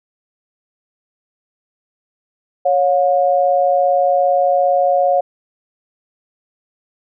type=tone pair together; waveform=sine; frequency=554.4 / 716.9 Hz; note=C#5 / F5; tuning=0 / +45 cents; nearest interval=major third; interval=445 cents; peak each=-14 dBFS; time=2.65-5.21 s; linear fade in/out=10 ms; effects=none